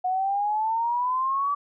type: exponential sweep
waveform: sine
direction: up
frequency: 729 to 1157 Hz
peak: -22 dBFS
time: 0.04-1.55 s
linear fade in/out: 10 ms
effects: none